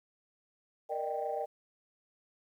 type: chord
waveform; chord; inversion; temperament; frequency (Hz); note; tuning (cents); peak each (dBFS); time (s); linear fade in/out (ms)
sine; Eb major seventh; second; equal with one note detuned; 466.2 / 595.5 / 622.3 / 784; Bb4 / D5 / Eb5 / G5; 0 / +24 / 0 / 0; -38 / -37 / -40 / -36; 0.89-1.46; 20
effects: tanh soft clip ceiling -23 dBFS + 11-bit